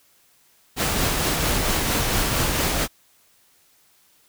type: noise with tremolo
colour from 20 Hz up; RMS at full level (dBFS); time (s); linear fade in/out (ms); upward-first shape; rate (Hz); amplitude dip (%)
pink; -21; 0.76-2.88; 50; sine; 4.4; 25
effects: white hiss -59 dBFS RMS until 4.28 s